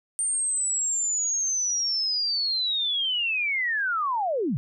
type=linear sweep; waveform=sine; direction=down; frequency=8870 to 112.6 Hz; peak=-23 dBFS; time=0.19-4.57 s; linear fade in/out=0 ms; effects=none